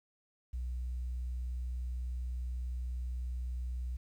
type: tone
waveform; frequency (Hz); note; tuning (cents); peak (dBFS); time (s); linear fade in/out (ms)
sine; 61.74; B1; 0; -33; 0.53-3.97; 10
effects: tanh soft clip ceiling -32 dBFS + 11-bit